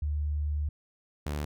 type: tone pair in turn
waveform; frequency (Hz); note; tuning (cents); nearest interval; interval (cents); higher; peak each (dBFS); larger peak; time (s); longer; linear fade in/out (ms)
sine / sawtooth; 74.2 / 73.82; D2 / D2; +18 / +9; unison; 9; first; -27; neither; 0.02-0.69 / 1.26-1.45; first; 5
effects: none